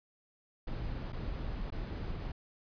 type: noise with dropouts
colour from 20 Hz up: brown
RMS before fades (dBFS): -38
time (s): 0.67-2.32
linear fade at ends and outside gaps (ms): 5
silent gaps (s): 1.123-1.129 / 1.704-1.721
effects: resampled to 11025 Hz